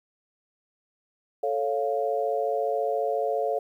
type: chord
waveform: sine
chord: A augmented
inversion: none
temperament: equal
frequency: 440 / 554.4 / 698.5 Hz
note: A4 / C#5 / E#5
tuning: 0 / 0 / 0 cents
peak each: -28 dBFS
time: 1.43-3.59 s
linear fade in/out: 5 ms
effects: 10-bit